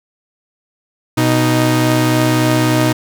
sawtooth tone pair together, 123.77 / 311.1 Hz, B2 / D#4, +4 / 0 cents, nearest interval octave + major third, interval 1596 cents, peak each -10 dBFS, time 1.17-2.93 s, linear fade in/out 10 ms, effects none

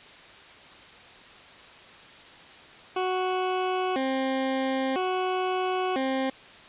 20% pulse tone with vibrato, 313.1 Hz, D#4, 11 cents sharp, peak -20 dBFS, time 2.96-6.3 s, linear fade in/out 5 ms, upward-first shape square, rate 0.5 Hz, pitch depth 290 cents each way, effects white hiss -48 dBFS RMS until 6.68 s + resampled to 8000 Hz

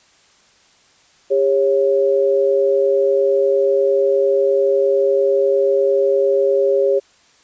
sine tone pair together, 401.5 / 550 Hz, G4 / C#5, +41 / -14 cents, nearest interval perfect fourth, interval 545 cents, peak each -15 dBFS, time 1.3-7 s, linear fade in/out 20 ms, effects white hiss -53 dBFS RMS until 7.43 s + resampled to 16000 Hz

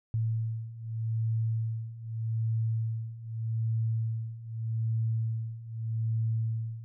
sine beating tone pair, 112 / 112.82 Hz, A2 / A2, +31 / +44 cents, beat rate 0.82 Hz, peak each -33 / -30 dBFS, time 0.14-6.84 s, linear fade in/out 0 ms, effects none

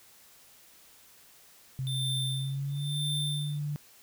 sine tone with pitch glide, 131.8 to 147.09 Hz, C3 to D3, +13 to +3 cents, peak -30 dBFS, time 1.79-3.76 s, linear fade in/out 0 ms, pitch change +190 cents, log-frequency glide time 2.28-2.99 s
square tone with tremolo, 3571 Hz, A7, 25 cents sharp, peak -31 dBFS, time 1.87-3.59 s, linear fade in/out 0 ms, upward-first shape sine, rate 0.98 Hz, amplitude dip 100%
effects white hiss -57 dBFS RMS until 4.02 s

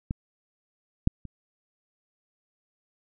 clicks, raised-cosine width 5 ms, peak -16 / -7 / -27 dBFS, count 3, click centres 0.109 / 1.074 / 1.253 s, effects none

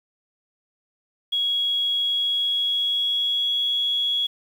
sine tone with pitch glide, 3322 to 3345 Hz, G#7 to G#7, 0 to +12 cents, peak -20 dBFS, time 1.32-4.27 s, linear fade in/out 10 ms, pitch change +12 cents, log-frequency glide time 1.98-3.82 s, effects 8-bit

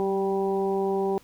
harmonic tone with a mistuned harmonic, 194.8 Hz, G3, 11 cents flat, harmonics 1 / 2 / 3 / 4 / 5, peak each -31 / -24 / -38 / -31 / -37 dBFS, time 0-1.18 s, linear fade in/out 0 ms, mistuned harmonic 1, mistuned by -22 cents, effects pink hiss -56 dBFS RMS until 1.23 s

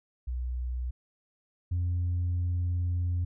sine tone pair in turn, 62 / 88.08 Hz, B1 / F2, +7 / +15 cents, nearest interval tritone, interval 608 cents, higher second, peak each -29 / -24 dBFS, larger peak second, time 0.27-0.91 / 1.71-3.25 s, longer second, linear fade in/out 10 ms, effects tanh soft clip ceiling -24 dBFS

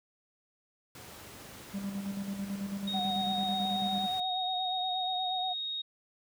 pink noise, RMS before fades -48 dBFS, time 0.95-4.2 s, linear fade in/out 2 ms
triangle tone with tremolo, 198 Hz, G3, 18 cents sharp, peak -30 dBFS, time 1.73-4.07 s, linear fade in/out 20 ms, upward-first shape square, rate 9.1 Hz, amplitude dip 50%
sine tone, 3743 Hz, A#7, 6 cents sharp, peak -33 dBFS, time 2.87-5.82 s, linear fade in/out 10 ms
sine tone with vibrato, 740 Hz, F#5, in tune, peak -32 dBFS, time 2.93-5.54 s, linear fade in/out 20 ms, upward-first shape sine, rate 8.4 Hz, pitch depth 36 cents each way
effects high-pass 80 Hz 12 dB/octave

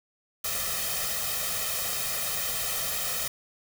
white noise with comb filter, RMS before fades -30 dBFS, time 0.44-3.28 s, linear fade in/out 5 ms, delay 1.6 ms, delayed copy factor +1, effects none

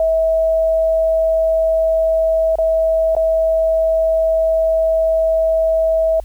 sine tone with dropouts, 647 Hz, E5, 32 cents flat, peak -12 dBFS, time 0-6.2 s, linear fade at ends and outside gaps 2 ms, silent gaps 2.556-2.585 / 3.151-3.165 s, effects added 50 Hz sine -30 dBFS peak until 6.24 s + white hiss -53 dBFS RMS until 6.24 s

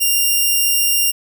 5% pulse tone, 2794 Hz, F7, in tune, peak -4 dBFS, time 0-1.12 s, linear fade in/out 20 ms, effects none

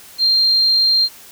sine tone, 4184 Hz, C8, 1 cent flat, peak -11 dBFS, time 0.18-1.09 s, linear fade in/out 50 ms, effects white hiss -41 dBFS RMS until 1.31 s

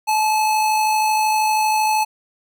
square tone with amplitude modulation, 863 Hz, A5, 34 cents flat, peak -15 dBFS, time 0.07-2.05 s, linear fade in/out 20 ms, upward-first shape sine, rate 52.8 Hz, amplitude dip 25%, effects none

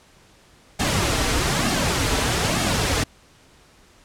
pink noise with flanger, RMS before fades -21 dBFS, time 0.79-3.04 s, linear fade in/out 10 ms, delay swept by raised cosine 2 to 5.7 ms, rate 1.1 Hz, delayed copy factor -0.6, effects pink hiss -53 dBFS RMS until 4.04 s + low-pass 9000 Hz 12 dB/octave

